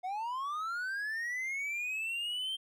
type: linear sweep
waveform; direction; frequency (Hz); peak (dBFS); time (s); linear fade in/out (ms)
triangle; up; 713 to 3162; -32; 0.03-2.57; 20
effects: none